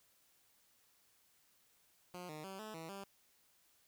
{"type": "tone with pitch steps", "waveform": "10% pulse", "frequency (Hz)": [179, 153.6, 192.3, 216.2, 162.6, 196.9], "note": ["F3", "D#3", "G3", "A3", "E3", "G3"], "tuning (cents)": [43, -22, -33, -30, -23, 8], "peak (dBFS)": -38, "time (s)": [2.14, 3.04], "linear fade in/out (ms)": 2, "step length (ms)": 150, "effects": ["white hiss -72 dBFS RMS until 3.87 s"]}